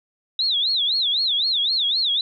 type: tone with vibrato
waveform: sine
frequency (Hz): 3768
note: A#7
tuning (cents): +18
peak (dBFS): -18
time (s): 0.39-2.21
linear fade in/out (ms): 2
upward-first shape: sine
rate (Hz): 3.9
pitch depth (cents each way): 240
effects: none